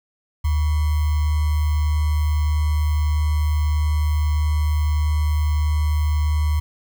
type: tone with sample-and-hold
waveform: sine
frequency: 75.8 Hz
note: D#2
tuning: 45 cents flat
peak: -16 dBFS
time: 0.44-6.6 s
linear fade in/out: 10 ms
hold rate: 1050 Hz
effects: none